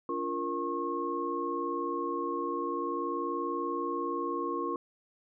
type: tone cluster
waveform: sine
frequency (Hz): 286 / 346.4 / 467.2 / 1085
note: D4 / F4 / A#4 / C#6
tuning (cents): -46 / -14 / +4 / -37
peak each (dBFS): -38 / -35 / -37 / -34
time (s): 0.09-4.76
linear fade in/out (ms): 2
effects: none